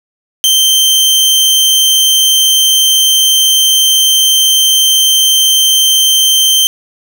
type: tone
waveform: sawtooth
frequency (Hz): 3126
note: G7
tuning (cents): -6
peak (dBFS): -3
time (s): 0.44-6.67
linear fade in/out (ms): 0
effects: none